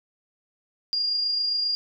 sine tone with amplitude modulation, 4818 Hz, D8, 43 cents sharp, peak -21 dBFS, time 0.93-1.75 s, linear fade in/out 0 ms, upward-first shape sine, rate 27.5 Hz, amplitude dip 30%, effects none

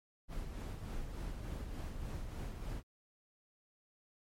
brown noise with tremolo, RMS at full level -40 dBFS, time 0.28-2.83 s, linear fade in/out 50 ms, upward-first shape sine, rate 3.4 Hz, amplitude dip 40%, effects MP3 64 kbps

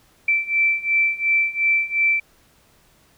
sine beating tone pair, 2332 / 2334.8 Hz, D7 / D7, -13 / -11 cents, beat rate 2.8 Hz, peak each -21 / -19 dBFS, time 0.28-2.2 s, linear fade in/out 5 ms, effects pink hiss -57 dBFS RMS until 3.17 s

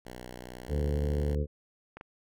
5% pulse tone, 61.74 Hz, B1, in tune, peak -31 dBFS, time 0.05-1.36 s, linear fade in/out 10 ms
harmonic tone, 73.5 Hz, D2, 2 cents sharp, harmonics 1 / 2 / 3 / 4 / 5 / 6 / 7, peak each -28 / -34 / -39 / -43 / -43 / -37 / -40 dBFS, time 0.68-1.47 s, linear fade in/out 50 ms
clicks, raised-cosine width 0.5 ms, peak -29 dBFS, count 2, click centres 1.97 / 2.011 s
effects none

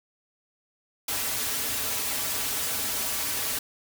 white noise with comb filter, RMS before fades -29 dBFS, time 1.08-3.59 s, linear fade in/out 5 ms, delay 5.6 ms, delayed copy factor -1, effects none

